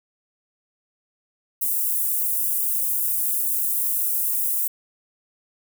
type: high-pass noise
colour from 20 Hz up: white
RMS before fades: -23 dBFS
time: 1.61-4.68 s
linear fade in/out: 10 ms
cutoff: 10000 Hz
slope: 24 dB/octave
effects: none